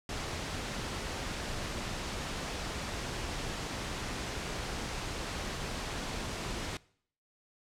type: noise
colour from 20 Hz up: pink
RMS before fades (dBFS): -37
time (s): 0.09-6.77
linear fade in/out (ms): 2
effects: noise-tail reverb RT60 0.6 s tail -22 dB re dry + low-pass 7000 Hz 12 dB/octave